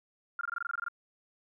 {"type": "tone bursts", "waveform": "sine", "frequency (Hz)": 1396.9, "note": "F6", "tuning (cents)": 0, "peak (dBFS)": -31, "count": 12, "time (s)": [0.39, 0.884], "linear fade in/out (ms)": 2, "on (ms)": 21, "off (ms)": 22, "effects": ["12-bit"]}